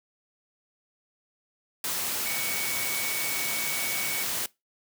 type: tone in noise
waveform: sine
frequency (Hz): 2242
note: C#7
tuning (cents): +19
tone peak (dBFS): -33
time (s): 2.26-4.23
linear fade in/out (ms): 2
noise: white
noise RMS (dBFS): -30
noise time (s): 1.84-4.46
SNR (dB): -6
effects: noise-tail reverb RT60 0.2 s tail -21 dB re dry + high-pass 100 Hz 12 dB/octave